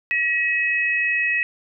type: tone pair together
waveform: sine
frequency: 1915.2 / 2558 Hz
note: A#6 / D#7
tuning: +46 / +47 cents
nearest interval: perfect fourth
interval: 501 cents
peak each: -21 / -21 dBFS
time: 0.11-1.43 s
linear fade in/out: 0 ms
effects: none